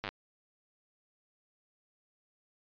slowing click train, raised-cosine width 0.3 ms, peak -20 dBFS, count 6, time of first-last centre 0.04-0.09 s, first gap 9 ms, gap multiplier 1.05, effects resampled to 11025 Hz

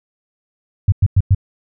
sine tone bursts, 96.8 Hz, G2, 21 cents flat, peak -7 dBFS, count 4, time 0.88-1.348 s, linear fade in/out 5 ms, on 42 ms, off 100 ms, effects none

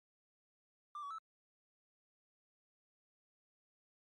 triangle tone with pitch steps, 1185 / 1134 / 1311 Hz, D6 / C#6 / E6, +15 / +39 / -10 cents, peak -40 dBFS, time 0.95-1.184 s, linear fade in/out 2 ms, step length 78 ms, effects tanh soft clip ceiling -37 dBFS + MP3 48 kbps

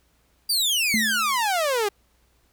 sawtooth exponential sweep, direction down, 4834 to 392 Hz, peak -17 dBFS, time 0.49-1.89 s, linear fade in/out 10 ms
sine tone with exponential decay, 219.4 Hz, A3, 5 cents flat, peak -20 dBFS, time 0.94-1.45 s, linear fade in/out 0 ms, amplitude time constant 110 ms
effects added 60 Hz sine -65 dBFS peak until 2.52 s + pink hiss -65 dBFS RMS until 2.52 s

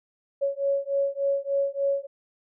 sine beating tone pair, 554.4 / 557.8 Hz, C#5 / C#5, 0 / +11 cents, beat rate 3.4 Hz, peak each -26 dBFS, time 0.41-2.07 s, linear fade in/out 20 ms, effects none

